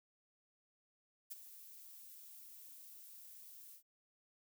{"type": "noise with ADSR envelope", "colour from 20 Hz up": "violet", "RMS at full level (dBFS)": -45, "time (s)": [1.3, 3.83], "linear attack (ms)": 16, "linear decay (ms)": 28, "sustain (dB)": -11, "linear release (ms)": 94, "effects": []}